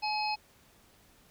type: harmonic tone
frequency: 849 Hz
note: G#5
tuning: 38 cents sharp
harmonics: 1 / 3 / 5 / 6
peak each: -31 / -36 / -38 / -39 dBFS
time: 0.02-0.36 s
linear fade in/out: 20 ms
effects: pink hiss -62 dBFS RMS until 1.3 s